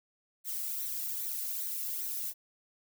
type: noise with flanger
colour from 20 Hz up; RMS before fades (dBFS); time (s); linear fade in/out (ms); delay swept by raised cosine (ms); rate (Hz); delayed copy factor
violet; -36; 0.44-2.34; 50; 0.49 to 1.49; 2.5; +0.6
effects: none